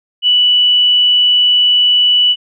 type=tone; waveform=sine; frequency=2960 Hz; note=F#7; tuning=in tune; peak=-7 dBFS; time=0.22-2.36 s; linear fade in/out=50 ms; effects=none